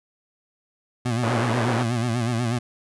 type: tone with vibrato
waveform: 25% pulse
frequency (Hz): 118.4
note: A#2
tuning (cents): +27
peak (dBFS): -18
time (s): 1.05-2.59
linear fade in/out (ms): 10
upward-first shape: sine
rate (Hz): 8.2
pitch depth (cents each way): 93
type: band-pass noise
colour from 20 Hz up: pink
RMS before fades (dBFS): -27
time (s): 1.23-1.83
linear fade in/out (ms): 5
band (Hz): 400 to 1500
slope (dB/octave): 12
effects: resampled to 24000 Hz